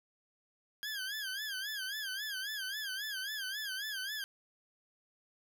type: tone with vibrato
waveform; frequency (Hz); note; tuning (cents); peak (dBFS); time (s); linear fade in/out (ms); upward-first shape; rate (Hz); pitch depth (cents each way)
20% pulse; 1623; G#6; -40; -32; 0.83-4.24; 0; sine; 3.7; 130
effects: none